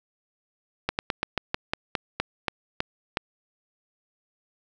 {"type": "slowing click train", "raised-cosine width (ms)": 0.3, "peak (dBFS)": -8, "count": 12, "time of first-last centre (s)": [0.89, 3.171], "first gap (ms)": 99, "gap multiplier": 1.14, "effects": []}